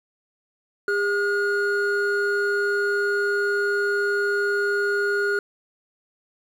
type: tone pair together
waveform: triangle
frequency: 404.9 / 1438 Hz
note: G#4 / F#6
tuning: -44 / -50 cents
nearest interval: octave + minor seventh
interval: 2194 cents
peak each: -21 dBFS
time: 0.88-5.39 s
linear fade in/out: 2 ms
effects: 9-bit